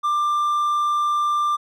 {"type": "tone", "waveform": "triangle", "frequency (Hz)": 1187, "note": "D6", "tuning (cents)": 18, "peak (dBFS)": -16, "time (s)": [0.03, 1.57], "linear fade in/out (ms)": 20, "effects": []}